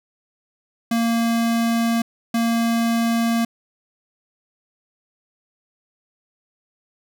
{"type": "tone pair in turn", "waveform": "square", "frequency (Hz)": [231, 231], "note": ["A#3", "A#3"], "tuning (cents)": [-16, -16], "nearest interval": "unison", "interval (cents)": 0, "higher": "neither", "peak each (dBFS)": -18, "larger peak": "neither", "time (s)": [[0.91, 2.02], [2.34, 3.45]], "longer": "neither", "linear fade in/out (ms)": 5, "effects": []}